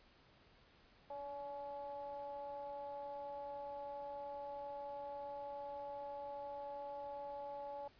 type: ring-modulated tone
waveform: triangle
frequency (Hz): 138.8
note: C#3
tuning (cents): +3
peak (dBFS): -39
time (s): 1.1-7.88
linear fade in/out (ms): 5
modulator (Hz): 709
effects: pink hiss -67 dBFS RMS until 7.99 s + resampled to 11025 Hz